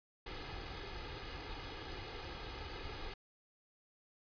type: noise with comb filter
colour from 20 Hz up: pink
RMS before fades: -45 dBFS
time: 0.26-3.14 s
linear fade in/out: 5 ms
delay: 2.4 ms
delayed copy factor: +0.6
effects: resampled to 11025 Hz